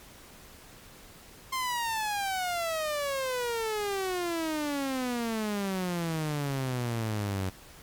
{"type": "exponential sweep", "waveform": "sawtooth", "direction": "down", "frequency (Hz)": [1059, 92.5], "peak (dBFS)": -25, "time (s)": [1.52, 7.5], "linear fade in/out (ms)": 10, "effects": ["pink hiss -51 dBFS RMS until 7.82 s", "MP3 96 kbps"]}